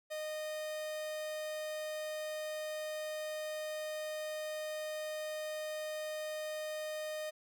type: tone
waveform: 45% pulse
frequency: 616 Hz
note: D#5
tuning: 17 cents flat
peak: -38 dBFS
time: 0.1-7.31 s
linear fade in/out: 20 ms
effects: none